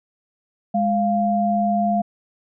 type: tone pair together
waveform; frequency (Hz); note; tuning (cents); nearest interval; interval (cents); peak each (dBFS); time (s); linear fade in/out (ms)
sine; 206.9 / 696; G#3 / F5; -6 / -6; octave + major sixth; 2100; -20 / -19; 0.74-2.02; 10
effects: none